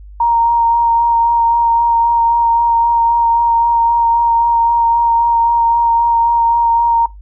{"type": "tone with vibrato", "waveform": "sine", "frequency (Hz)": 932.3, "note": "A#5", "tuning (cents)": 0, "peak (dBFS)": -9, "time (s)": [0.2, 7.06], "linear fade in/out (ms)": 5, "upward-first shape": "sine", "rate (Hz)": 3.8, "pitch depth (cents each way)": 13, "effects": ["noise-tail reverb RT60 0.2 s tail -21 dB re dry", "added 50 Hz sine -32 dBFS peak until 7.21 s"]}